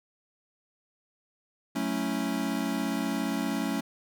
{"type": "chord", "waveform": "square", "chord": "F# minor seventh", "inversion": "none", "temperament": "equal", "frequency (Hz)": [185, 220, 277.2, 329.6], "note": ["F#3", "A3", "C#4", "E4"], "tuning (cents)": [0, 0, 0, 0], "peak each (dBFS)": [-36, -33, -32, -38], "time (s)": [1.75, 3.81], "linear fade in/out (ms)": 10, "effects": []}